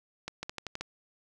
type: clicks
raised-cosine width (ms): 0.2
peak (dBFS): -19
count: 7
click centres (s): 0.28 / 0.43 / 0.495 / 0.583 / 0.667 / 0.754 / 0.81
effects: none